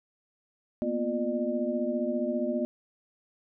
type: tone cluster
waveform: sine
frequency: 232.6 / 247.5 / 350.9 / 602 Hz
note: A#3 / B3 / F4 / D5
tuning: -4 / +4 / +8 / +43 cents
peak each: -33 / -31 / -34 / -31 dBFS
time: 0.82-2.65 s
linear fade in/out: 0 ms
effects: none